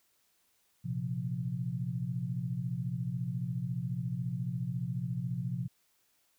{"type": "chord", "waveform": "sine", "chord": "Bb suspended second", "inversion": "none", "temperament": "equal", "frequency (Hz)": [116.54, 130.81, 174.61], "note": ["Bb2", "C3", "F3"], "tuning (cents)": [0, 0, 0], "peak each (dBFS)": [-38, -35, -37], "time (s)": [0.84, 5.68], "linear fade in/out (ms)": 20, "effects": ["white hiss -72 dBFS RMS until 6.38 s"]}